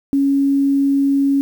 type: tone with quantisation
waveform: sine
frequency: 277.2 Hz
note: C#4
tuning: in tune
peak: -12 dBFS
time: 0.13-1.41 s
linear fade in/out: 0 ms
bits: 7
effects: none